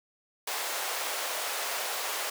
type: high-pass noise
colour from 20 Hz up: pink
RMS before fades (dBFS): -33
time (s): 0.47-2.3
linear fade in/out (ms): 5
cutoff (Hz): 530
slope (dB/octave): 24
effects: none